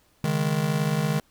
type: chord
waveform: square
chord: C# suspended second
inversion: none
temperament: just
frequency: 138.59 / 155.92 / 207.9 Hz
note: C#3 / D#3 / G#3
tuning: 0 / +4 / +2 cents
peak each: -30 / -25 / -29 dBFS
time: 0.24-1.2 s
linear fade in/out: 2 ms
effects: pink hiss -63 dBFS RMS until 1.3 s